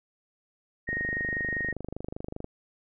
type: tone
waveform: sine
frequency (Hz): 1864.7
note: A#6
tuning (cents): 0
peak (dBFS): -28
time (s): 0.87-1.73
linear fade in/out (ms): 20
type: click train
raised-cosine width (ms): 2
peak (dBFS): -22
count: 40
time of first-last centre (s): 0.89-2.444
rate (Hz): 25.1
effects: none